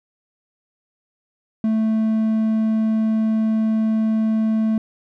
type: tone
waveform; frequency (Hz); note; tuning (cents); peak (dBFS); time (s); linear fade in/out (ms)
triangle; 220; A3; 0; -14; 1.64-4.78; 2
effects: none